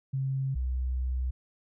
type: tone pair in turn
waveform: sine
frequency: 134.2 / 63.49 Hz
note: C3 / B1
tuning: +44 / +49 cents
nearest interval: octave + minor second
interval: 1295 cents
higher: first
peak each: -27 dBFS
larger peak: neither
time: 0.13-0.55 / 0.55-1.31 s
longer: second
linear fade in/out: 10 ms
effects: none